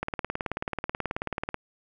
click train, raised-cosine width 0.5 ms, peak -14 dBFS, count 29, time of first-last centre 0.03-1.544 s, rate 18.5 Hz, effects none

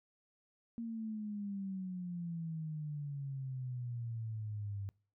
sine exponential sweep, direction down, 233.1 to 98 Hz, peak -38 dBFS, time 0.78-4.89 s, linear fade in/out 0 ms, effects noise-tail reverb RT60 0.4 s tail -25 dB re dry

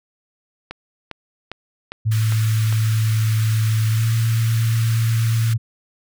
click train, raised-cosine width 0.3 ms, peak -14 dBFS, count 6, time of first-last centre 0.71-2.726 s, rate 2.48 Hz
sine tone with pitch glide, 110 to 113.55 Hz, A2 to A#2, 0 to -45 cents, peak -15 dBFS, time 2.05-5.58 s, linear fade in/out 20 ms, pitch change +55 cents, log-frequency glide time 3.89-4.09 s
pink high-pass noise, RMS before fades -33 dBFS, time 2.11-5.54 s, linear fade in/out 10 ms, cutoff 1200 Hz, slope 48 dB/octave
effects none

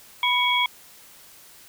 sine tone cluster, 985 / 2238 / 3316 Hz, B5 / C#7 / G#7, -5 / +16 / -3 cents, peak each -23 dBFS, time 0.23-0.66 s, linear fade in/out 2 ms, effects white hiss -49 dBFS RMS until 1.68 s

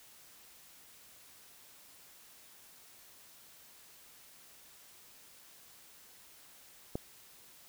click, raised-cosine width 2 ms, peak -21 dBFS, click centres 6.955 s, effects white hiss -58 dBFS RMS until 7.68 s

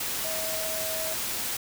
sine tone in noise, 640 Hz, D#5, 49 cents sharp, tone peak -34 dBFS, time 0.24-1.14 s, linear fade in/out 5 ms, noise white, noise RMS -31 dBFS, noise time 0-1.57 s, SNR -6 dB, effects none

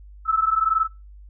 sine tone pair together, 1297.3 / 1318.5 Hz, E6 / E6, -28 / 0 cents, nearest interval unison, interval 28 cents, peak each -21 / -20 dBFS, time 0.25-0.88 s, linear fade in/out 50 ms, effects noise-tail reverb RT60 0.3 s tail -26 dB re dry + added 50 Hz sine -41 dBFS peak until 1.29 s

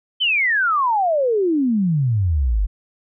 sine exponential sweep, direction down, 3136 to 44.92 Hz, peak -15 dBFS, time 0.2-2.67 s, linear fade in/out 20 ms, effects none

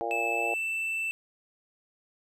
harmonic tone, 115.9 Hz, A#2, 10 cents flat, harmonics 3 / 4 / 5 / 6 / 7, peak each -38 / -35 / -37 / -34 / -34 dBFS, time 0.01-0.54 s, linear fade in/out 0 ms
triangle tone with pitch glide, 2623 to 2658 Hz, E7 to E7, -9 to +14 cents, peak -27 dBFS, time 0.11-1.11 s, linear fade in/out 0 ms, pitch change +23 cents, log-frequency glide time 0.3-0.59 s
effects none

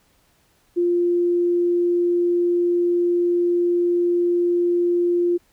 sine tone, 349.2 Hz, F4, in tune, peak -16 dBFS, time 0.76-5.38 s, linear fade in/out 20 ms, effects pink hiss -61 dBFS RMS until 5.52 s

